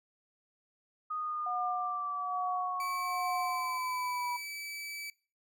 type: linear sweep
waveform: sine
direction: down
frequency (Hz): 1244.5 to 970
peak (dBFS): -33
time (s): 1.1-4.37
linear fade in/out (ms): 10
type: tone with tremolo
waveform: sine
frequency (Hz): 728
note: F#5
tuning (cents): -28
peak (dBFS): -32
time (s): 1.46-3.78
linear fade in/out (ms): 5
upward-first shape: sine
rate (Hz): 1.2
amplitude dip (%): 80
type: tone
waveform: sawtooth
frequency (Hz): 2303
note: D7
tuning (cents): -34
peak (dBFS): -36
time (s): 2.8-5.1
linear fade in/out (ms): 2
effects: noise-tail reverb RT60 0.4 s tail -23 dB re dry